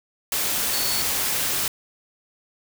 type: tone in noise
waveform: sine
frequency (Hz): 4435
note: C#8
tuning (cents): 0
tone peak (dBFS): -28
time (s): 0.73-1.02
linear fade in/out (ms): 2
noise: white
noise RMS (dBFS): -24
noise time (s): 0.32-1.68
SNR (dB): -7
effects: none